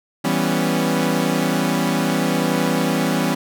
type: chord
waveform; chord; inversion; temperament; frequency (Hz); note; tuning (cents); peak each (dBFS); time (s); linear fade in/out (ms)
sawtooth; C# half-diminished seventh; first; equal; 164.81 / 196 / 246.9 / 277.2; E3 / G3 / B3 / C#4; 0 / 0 / 0 / 0; -19; 0.24-3.35; 10
effects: none